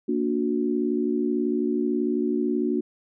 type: chord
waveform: sine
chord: Bb augmented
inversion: none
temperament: just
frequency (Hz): 233.1 / 291.4 / 364.2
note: Bb3 / D4 / F#4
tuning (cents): 0 / -13 / -27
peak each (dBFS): -26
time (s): 0.08-2.81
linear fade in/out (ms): 10
effects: none